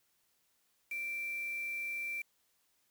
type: tone with quantisation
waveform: sine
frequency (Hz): 2349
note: D7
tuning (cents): 0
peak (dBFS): -36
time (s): 0.91-2.22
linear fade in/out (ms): 5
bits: 8
effects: white hiss -75 dBFS RMS until 2.9 s